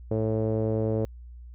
sawtooth tone with low-pass filter, 110 Hz, A2, in tune, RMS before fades -26 dBFS, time 0.11-1.05 s, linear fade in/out 0 ms, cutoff 500 Hz, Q 4.2, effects added 60 Hz sine -41 dBFS peak until 1.54 s

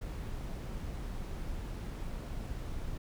brown noise, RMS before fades -39 dBFS, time 0.01-2.98 s, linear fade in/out 10 ms, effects none

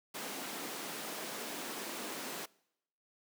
pink high-pass noise, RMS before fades -42 dBFS, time 0.14-2.46 s, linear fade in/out 10 ms, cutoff 220 Hz, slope 24 dB/octave, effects noise-tail reverb RT60 0.8 s tail -24 dB re dry

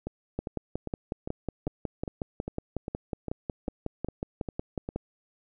two click trains, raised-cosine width 2 ms, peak -20 / -17 dBFS, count 13 / 26, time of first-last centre 0.07-4.889 / 0.39-4.96 s, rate 2.49 / 5.47 Hz, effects none

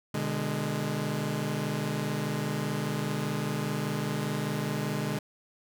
sawtooth chord, G# diminished, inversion first, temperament just, 124.59 / 149.51 / 207.7 Hz, B2 / D3 / G#3, +16 / +31 / 0 cents, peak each -32 / -28 / -29 dBFS, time 0.14-5.19 s, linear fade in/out 5 ms, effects none

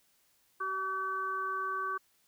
harmonic tone, 381.9 Hz, G4, 45 cents flat, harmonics 1 / 3 / 4, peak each -43 / -33 / -38 dBFS, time 0.6-1.98 s, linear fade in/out 10 ms, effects white hiss -70 dBFS RMS until 2.27 s

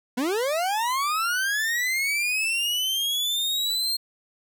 40% pulse linear sweep, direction up, 232.1 to 4225 Hz, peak -22 dBFS, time 0.17-3.97 s, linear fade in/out 10 ms, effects none

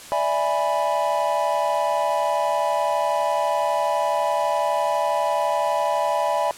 triangle chord, E dominant seventh, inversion third, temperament equal, 587.3 / 659.3 / 830.6 / 987.8 Hz, D5 / E5 / G#5 / B5, 0 / 0 / 0 / 0 cents, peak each -23 dBFS, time 0.12-6.51 s, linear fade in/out 0 ms, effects white hiss -40 dBFS RMS until 6.57 s + low-pass 10000 Hz 12 dB/octave

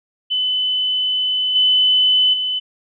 sine tone with level steps, 3016 Hz, F#7, 32 cents sharp, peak -16 / -11 / -18 dBFS, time 0.3-2.6 s, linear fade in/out 20 ms, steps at 1.55 / 2.33 s, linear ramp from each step 10 ms, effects none

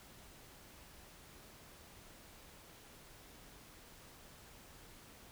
silence, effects pink hiss -58 dBFS RMS until 5.31 s

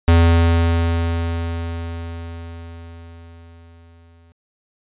square tone with exponential decay, 83.9 Hz, E2, 31 cents sharp, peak -9 dBFS, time 0.08-4.32 s, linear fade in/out 0 ms, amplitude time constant 920 ms, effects resampled to 8000 Hz

